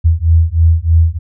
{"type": "beating tone pair", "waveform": "sine", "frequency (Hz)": [80.7, 83.9], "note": ["E2", "E2"], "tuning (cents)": [-36, 31], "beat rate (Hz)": 3.2, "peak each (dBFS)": -10, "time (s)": [0.04, 1.19], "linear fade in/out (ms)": 20, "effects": []}